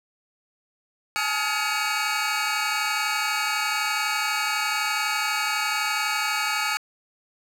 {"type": "tone cluster", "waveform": "25% pulse", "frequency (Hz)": [839, 871, 1269, 1410, 2255], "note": ["G#5", "A5", "D#6", "F6", "C#7"], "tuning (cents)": [17, -18, 34, 16, 29], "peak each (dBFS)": [-27, -30, -25, -26, -24], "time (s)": [1.16, 6.77], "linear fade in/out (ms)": 0, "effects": ["low-pass 11000 Hz 12 dB/octave", "8-bit"]}